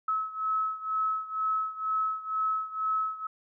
sine beating tone pair, 1291 / 1293.1 Hz, E6 / E6, -37 / -34 cents, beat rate 2.1 Hz, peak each -29 / -32 dBFS, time 0.08-3.27 s, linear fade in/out 5 ms, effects none

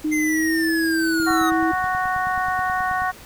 sine tone with pitch glide, 307.1 to 325.4 Hz, D#4 to E4, -23 to -22 cents, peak -19 dBFS, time 0.04-1.72 s, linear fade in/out 10 ms, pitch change +101 cents, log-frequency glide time 0.21-0.56 s
square linear sweep, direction down, 2093 to 1252 Hz, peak -23 dBFS, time 0.11-1.51 s, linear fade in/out 20 ms
click train, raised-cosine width 5 ms, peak -25 dBFS, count 18, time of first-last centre 1.2-3.02 s, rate 9.34 Hz
harmonic tone, 370 Hz, F#4, in tune, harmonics 2 / 3 / 4 / 5, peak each -23 / -25 / -27 / -28 dBFS, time 1.26-3.12 s, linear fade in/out 20 ms
effects pink hiss -43 dBFS RMS until 3.25 s

